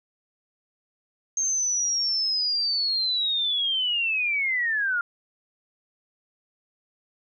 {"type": "linear sweep", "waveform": "sine", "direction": "down", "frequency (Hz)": [6420, 1383], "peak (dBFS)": -22, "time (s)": [1.37, 5.01], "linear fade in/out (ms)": 2, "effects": []}